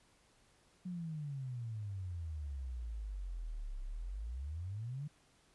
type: exponential two-way sweep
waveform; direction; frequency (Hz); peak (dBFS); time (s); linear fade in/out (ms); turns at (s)
sine; down then up; 185 to 32.7 to 153.1; -39; 0.85-5.08; 10; 3.82
effects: pink hiss -69 dBFS RMS until 5.54 s + resampled to 24000 Hz